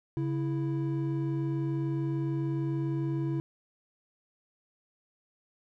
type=tone pair together; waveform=triangle; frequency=138.82 / 329.6 Hz; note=C#3 / E4; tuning=+3 / 0 cents; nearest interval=octave + minor third; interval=1497 cents; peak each=-28 / -30 dBFS; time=0.17-3.4 s; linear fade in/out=0 ms; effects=none